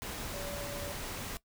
sine tone in noise, 573 Hz, D5, 43 cents flat, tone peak -41 dBFS, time 0.34-0.92 s, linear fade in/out 0 ms, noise pink, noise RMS -40 dBFS, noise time 0.02-1.37 s, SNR -4 dB, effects noise-tail reverb RT60 0.1 s tail -18 dB re dry

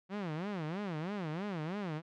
sawtooth tone with vibrato, 178.1 Hz, F3, 34 cents sharp, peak -32 dBFS, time 0.09-2.02 s, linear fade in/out 50 ms, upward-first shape sine, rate 3.1 Hz, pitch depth 280 cents each way, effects low-pass 3000 Hz 12 dB/octave

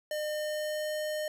square tone with pitch glide, 606 to 610.9 Hz, D#5 to D#5, -46 to -32 cents, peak -32 dBFS, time 0.11-1.28 s, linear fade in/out 2 ms, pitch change +14 cents, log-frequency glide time 0.29-0.93 s, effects none

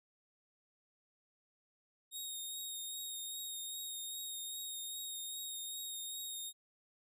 15% pulse tone with vibrato, 3729 Hz, A#7, in tune, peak -35 dBFS, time 2.11-6.53 s, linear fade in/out 50 ms, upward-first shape triangle, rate 2.5 Hz, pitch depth 23 cents each way, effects none

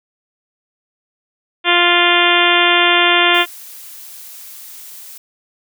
harmonic tone, 349.3 Hz, F4, in tune, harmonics 1 / 2 / 3 / 4 / 5 / 6 / 7 / 8 / 9 / 10, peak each -19 / -19 / -19 / -19 / -19 / -19 / -19 / -19 / -19 / -19 dBFS, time 1.64-3.46 s, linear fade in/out 50 ms
blue noise, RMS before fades -35 dBFS, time 3.34-5.18 s, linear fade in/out 5 ms
effects none

